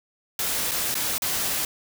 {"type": "noise with dropouts", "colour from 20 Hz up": "white", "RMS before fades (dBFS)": -26, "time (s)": [0.39, 1.65], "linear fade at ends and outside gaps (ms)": 2, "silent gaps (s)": [[0.712, 0.716], [0.943, 0.952], [1.181, 1.22]], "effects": []}